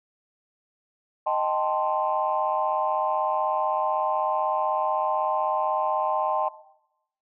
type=chord; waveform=sine; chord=A half-diminished seventh; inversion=second; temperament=equal; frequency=622.3 / 784 / 880 / 1046.5 Hz; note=Eb5 / G5 / A5 / C6; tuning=0 / 0 / 0 / 0 cents; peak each=-27 dBFS; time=1.26-6.49 s; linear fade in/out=10 ms; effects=noise-tail reverb RT60 0.8 s tail -17 dB re dry + tanh soft clip ceiling -12 dBFS